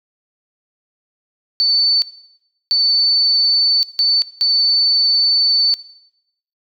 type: tone bursts at uneven times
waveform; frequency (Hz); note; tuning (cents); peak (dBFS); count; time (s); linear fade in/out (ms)
sine; 4511; C#8; +29; -11; 4; 1.6-2.02 / 2.71-3.83 / 3.99-4.22 / 4.41-5.74; 0
effects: noise-tail reverb RT60 0.8 s tail -19 dB re dry